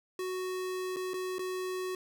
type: tone with dropouts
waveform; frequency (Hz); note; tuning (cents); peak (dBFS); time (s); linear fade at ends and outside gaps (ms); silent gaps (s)
square; 370; F#4; 0; -34; 0.19-1.95; 2; 0.962-0.967 / 1.135-1.14 / 1.384-1.392
effects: none